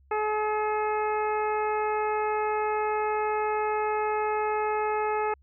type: harmonic tone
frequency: 426.3 Hz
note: G#4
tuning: 45 cents sharp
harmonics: 1 / 2 / 3 / 4 / 5 / 6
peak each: -28 / -28 / -33 / -40 / -40 / -41 dBFS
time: 0.11-5.34 s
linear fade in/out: 5 ms
effects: added 68 Hz sine -56 dBFS peak until 5.42 s